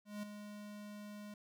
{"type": "tone with ADSR envelope", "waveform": "square", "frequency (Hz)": 207.7, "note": "G#3", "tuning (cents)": 0, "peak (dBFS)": -40, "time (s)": [0.05, 1.34], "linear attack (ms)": 180, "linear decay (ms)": 6, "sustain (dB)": -8, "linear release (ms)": 3, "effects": []}